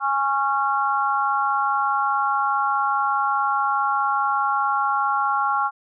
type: harmonic tone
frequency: 275.2 Hz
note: C#4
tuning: 12 cents flat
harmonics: 3 / 4 / 5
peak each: -23 / -23 / -23 dBFS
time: 0-5.71 s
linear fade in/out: 50 ms
effects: none

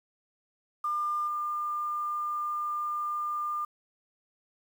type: tone with level steps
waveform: sine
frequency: 1201 Hz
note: D6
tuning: 38 cents sharp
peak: -27 / -29 dBFS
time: 0.84-3.65 s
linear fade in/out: 5 ms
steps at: 1.27 s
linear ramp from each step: 10 ms
effects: 9-bit

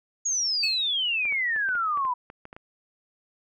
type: exponential sweep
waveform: sine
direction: down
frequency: 6760 to 967 Hz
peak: -23 dBFS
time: 0.25-2.14 s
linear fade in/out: 10 ms
type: tone with exponential decay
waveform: triangle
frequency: 2584 Hz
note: E7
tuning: 35 cents flat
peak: -21 dBFS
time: 0.63-0.93 s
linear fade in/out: 5 ms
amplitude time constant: 65 ms
type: clicks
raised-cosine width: 0.5 ms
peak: -27 dBFS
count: 11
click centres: 1.254 / 1.324 / 1.562 / 1.689 / 1.753 / 1.974 / 2.051 / 2.301 / 2.454 / 2.529 / 2.565 s
effects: none

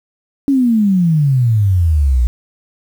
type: exponential sweep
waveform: sine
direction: down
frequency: 284.2 to 57.9 Hz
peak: -9 dBFS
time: 0.48-2.27 s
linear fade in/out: 0 ms
effects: 7-bit

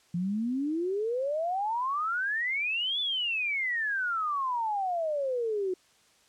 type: exponential two-way sweep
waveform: sine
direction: up then down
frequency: 168.4 to 3516 to 360.4 Hz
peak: -27 dBFS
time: 0.14-5.74 s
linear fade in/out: 5 ms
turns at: 3 s
effects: white hiss -63 dBFS RMS until 6.28 s + low-pass 8000 Hz 12 dB/octave

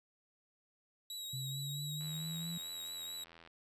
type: tone with vibrato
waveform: sawtooth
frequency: 3865 Hz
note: B7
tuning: 38 cents flat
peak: -39 dBFS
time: 1.1-3.24 s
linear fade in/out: 2 ms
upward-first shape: triangle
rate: 4.5 Hz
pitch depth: 40 cents each way
type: linear sweep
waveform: sine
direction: up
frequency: 129.9 to 171.2 Hz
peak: -40 dBFS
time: 1.33-2.58 s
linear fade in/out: 5 ms
type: click train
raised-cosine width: 0.3 ms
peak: -40 dBFS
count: 123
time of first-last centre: 2.01-3.475 s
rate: 83.3 Hz
type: noise with exponential growth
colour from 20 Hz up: violet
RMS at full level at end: -50 dBFS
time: 2.78-2.88 s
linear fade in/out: 1 ms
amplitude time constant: 21 ms
effects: resampled to 32000 Hz

